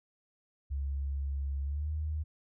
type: tone with pitch glide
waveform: sine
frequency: 69.3 to 76.89 Hz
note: C#2 to D#2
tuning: 0 to -20 cents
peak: -31 dBFS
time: 0.7-2.24 s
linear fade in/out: 20 ms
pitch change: +180 cents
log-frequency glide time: 1.64-1.9 s
effects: none